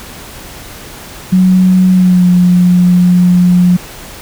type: tone with pitch glide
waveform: sine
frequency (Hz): 185 to 178.7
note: F#3 to F3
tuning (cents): 0 to +40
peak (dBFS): -4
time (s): 1.32-3.77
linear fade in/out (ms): 10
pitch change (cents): -60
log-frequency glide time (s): 1.92-2.28
effects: pink hiss -30 dBFS RMS until 4.21 s